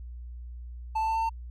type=tone with pitch steps; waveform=triangle; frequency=880 / 886.1 / 892.3 / 898.5 / 904.7 Hz; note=A5 / A5 / A5 / A5 / A5; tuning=0 / +12 / +24 / +36 / +48 cents; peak=-23 dBFS; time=0.95-1.295 s; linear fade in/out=10 ms; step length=69 ms; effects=added 60 Hz sine -38 dBFS peak until 1.5 s